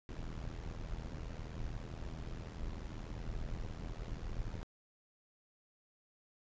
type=noise with amplitude modulation; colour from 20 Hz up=brown; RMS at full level=-39 dBFS; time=0.09-4.63 s; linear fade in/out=0 ms; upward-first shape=sine; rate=80.7 Hz; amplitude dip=80%; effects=resampled to 16000 Hz